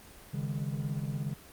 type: chord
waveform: triangle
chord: C# suspended second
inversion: none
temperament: equal with one note detuned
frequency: 138.59 / 155.56 / 203.5 Hz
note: C#3 / D#3 / G#3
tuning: 0 / 0 / -35 cents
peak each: -32 / -34 / -37 dBFS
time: 0.33-1.34 s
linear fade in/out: 10 ms
effects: pink hiss -52 dBFS RMS until 1.52 s + Opus 24 kbps